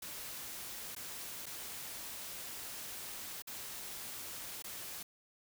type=noise with dropouts; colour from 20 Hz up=white; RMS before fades=-45 dBFS; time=0.02-5.03 s; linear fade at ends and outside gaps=5 ms; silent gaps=0.951-0.963 / 1.458-1.464 / 3.422-3.471 / 4.623-4.641 s; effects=none